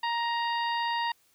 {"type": "harmonic tone with a mistuned harmonic", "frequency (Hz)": 937, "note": "A#5", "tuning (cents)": 9, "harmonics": [1, 2, 3, 4, 5], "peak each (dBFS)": [-28, -34, -38, -40, -42], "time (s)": [0.03, 1.12], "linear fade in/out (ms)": 5, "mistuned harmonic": 4, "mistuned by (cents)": -15, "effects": ["white hiss -66 dBFS RMS until 1.34 s"]}